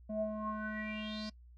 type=tone with low-pass filter sweep; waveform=square; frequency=214.1 Hz; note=A3; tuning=47 cents flat; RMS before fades=-39 dBFS; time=0.09-1.3 s; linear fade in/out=10 ms; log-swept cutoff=520 to 5000 Hz; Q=8.3; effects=noise-tail reverb RT60 0.1 s tail -23 dB re dry + added 60 Hz sine -54 dBFS peak until 1.57 s